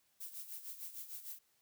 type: noise with tremolo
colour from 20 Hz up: violet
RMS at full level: -45 dBFS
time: 0.2-1.39 s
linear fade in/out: 10 ms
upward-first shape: sine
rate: 6.6 Hz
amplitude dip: 70%
effects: white hiss -75 dBFS RMS until 1.61 s